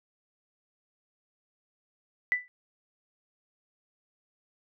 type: tone with exponential decay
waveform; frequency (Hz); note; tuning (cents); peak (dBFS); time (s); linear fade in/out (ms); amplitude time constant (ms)
sine; 1985; B6; +8; -19; 2.32-2.48; 0; 34
effects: none